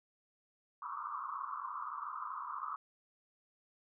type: band-pass noise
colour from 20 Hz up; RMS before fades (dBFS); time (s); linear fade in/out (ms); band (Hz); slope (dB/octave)
white; -42; 0.82-2.76; 2; 990 to 1300; 96
effects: none